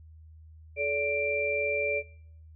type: tone cluster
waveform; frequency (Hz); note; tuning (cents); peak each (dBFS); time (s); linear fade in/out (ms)
sine; 431.8 / 575 / 2361; A4 / D5 / D7; -33 / -37 / +9; -33 / -30 / -29; 0.76-2.03; 50
effects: noise-tail reverb RT60 0.7 s tail -22 dB re dry + added 79 Hz sine -48 dBFS peak until 2.55 s